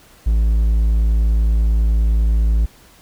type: tone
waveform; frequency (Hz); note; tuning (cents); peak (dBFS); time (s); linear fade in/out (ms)
triangle; 55; A1; 0; -10; 0.26-2.66; 10
effects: pink hiss -48 dBFS RMS until 3.01 s